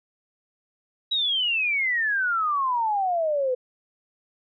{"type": "exponential sweep", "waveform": "sine", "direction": "down", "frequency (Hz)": [3900, 493.9], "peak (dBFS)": -21, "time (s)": [1.11, 3.55], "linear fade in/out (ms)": 10, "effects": []}